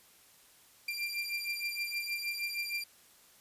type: beating tone pair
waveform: 30% pulse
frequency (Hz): 2371 / 2377.4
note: D7 / D7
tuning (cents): +16 / +21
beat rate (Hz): 6.4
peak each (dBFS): -36 / -34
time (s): 0.88-2.84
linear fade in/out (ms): 5
effects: white hiss -61 dBFS RMS until 3.4 s + resampled to 32000 Hz